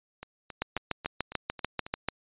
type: two click trains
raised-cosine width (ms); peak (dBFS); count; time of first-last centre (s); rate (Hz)
0.3; -12 / -24; 11 / 7; 0.62-2.086 / 0.23-1.865; 6.82 / 3.67
effects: resampled to 8000 Hz